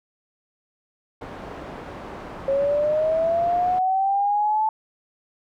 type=low-pass noise; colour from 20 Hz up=white; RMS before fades=-37 dBFS; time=1.21-3.79 s; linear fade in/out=5 ms; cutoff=880 Hz; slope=12 dB/octave
type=linear sweep; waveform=sine; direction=up; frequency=542 to 877 Hz; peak=-18 dBFS; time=2.48-4.69 s; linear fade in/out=2 ms
effects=none